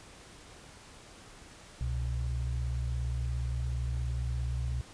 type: tone pair together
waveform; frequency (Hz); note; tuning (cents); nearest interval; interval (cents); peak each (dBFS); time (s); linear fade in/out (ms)
sine; 65.41 / 122.55; C2 / B2; 0 / -13; major seventh; 1087; -31 / -35; 1.81-4.81; 0
effects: pink hiss -52 dBFS RMS until 4.93 s + resampled to 22050 Hz